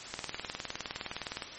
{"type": "click train", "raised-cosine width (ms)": 0.2, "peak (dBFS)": -17, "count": 26, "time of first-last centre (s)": [0.14, 1.422], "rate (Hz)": 19.5, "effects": ["white hiss -44 dBFS RMS until 1.58 s", "MP3 32 kbps"]}